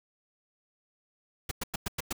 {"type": "noise bursts", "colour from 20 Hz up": "pink", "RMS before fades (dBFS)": -32, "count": 6, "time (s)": [1.49, 2.128], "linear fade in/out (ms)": 5, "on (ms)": 23, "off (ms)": 100, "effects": []}